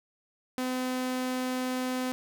sawtooth tone, 254.8 Hz, C4, 46 cents flat, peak -25 dBFS, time 0.58-2.12 s, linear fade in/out 0 ms, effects none

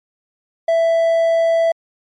triangle tone, 662 Hz, E5, 7 cents sharp, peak -10 dBFS, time 0.68-1.72 s, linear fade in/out 5 ms, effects MP3 48 kbps

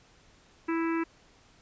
harmonic tone, 329.6 Hz, E4, in tune, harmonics 1 / 3 / 4 / 5 / 6 / 7 / 8, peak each -27 / -37 / -39 / -41 / -43 / -44 / -45 dBFS, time 0.68-1.04 s, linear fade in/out 10 ms, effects pink hiss -60 dBFS RMS until 1.61 s + resampled to 16000 Hz

